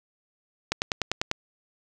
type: click train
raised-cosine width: 0.2 ms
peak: -7 dBFS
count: 7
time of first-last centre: 0.72-1.314 s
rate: 10.1 Hz
effects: none